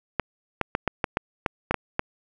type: clicks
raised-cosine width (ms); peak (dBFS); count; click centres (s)
0.5; -7; 10; 0.197 / 0.613 / 0.751 / 0.877 / 1.042 / 1.171 / 1.462 / 1.71 / 1.743 / 1.994
effects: none